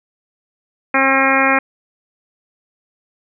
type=harmonic tone; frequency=268.9 Hz; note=C4; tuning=47 cents sharp; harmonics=1 / 2 / 3 / 4 / 5 / 6 / 7 / 8 / 9; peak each=-20 / -20 / -20 / -20 / -20 / -20 / -20 / -20 / -20 dBFS; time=0.94-1.59 s; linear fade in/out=5 ms; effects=none